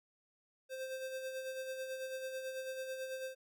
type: tone with tremolo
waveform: square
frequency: 523.3 Hz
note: C5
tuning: in tune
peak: -39 dBFS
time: 0.69-3.35 s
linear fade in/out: 50 ms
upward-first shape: sine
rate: 9.1 Hz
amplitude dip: 45%
effects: none